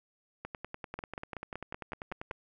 two click trains, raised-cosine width 0.5 ms, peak -23 / -24 dBFS, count 8 / 20, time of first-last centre 0.99-2.311 / 0.45-2.313 s, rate 5.3 / 10.2 Hz, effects none

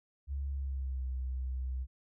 sine tone with pitch glide, 69.3 to 64.29 Hz, C#2 to C2, 0 to -30 cents, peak -33 dBFS, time 0.27-1.87 s, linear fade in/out 50 ms, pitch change -130 cents, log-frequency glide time 0.5-1.05 s, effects none

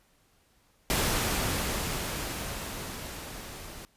pink noise with level ramp, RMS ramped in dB -26 to -44 dBFS, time 0.9-3.85 s, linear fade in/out 0 ms, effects pink hiss -66 dBFS RMS until 3.96 s + resampled to 32000 Hz

